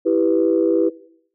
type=chord; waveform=sine; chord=E minor; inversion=none; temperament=equal; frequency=329.6 / 392 / 493.9 Hz; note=E4 / G4 / B4; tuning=0 / 0 / 0 cents; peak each=-17 / -19 / -18 dBFS; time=0.05-0.9 s; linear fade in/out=20 ms; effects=noise-tail reverb RT60 0.7 s tail -20 dB re dry + tanh soft clip ceiling -5 dBFS

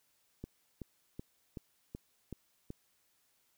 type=click train; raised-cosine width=3 ms; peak=-29 dBFS; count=7; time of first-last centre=0.44-2.704 s; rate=2.65 Hz; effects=white hiss -74 dBFS RMS until 3.57 s

